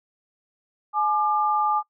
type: tone pair together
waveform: sine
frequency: 848 / 1197.1 Hz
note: G#5 / D6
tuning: +36 / +33 cents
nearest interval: tritone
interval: 597 cents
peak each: -22 dBFS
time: 0.93-1.83 s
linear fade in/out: 50 ms
effects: noise-tail reverb RT60 0.1 s tail -25 dB re dry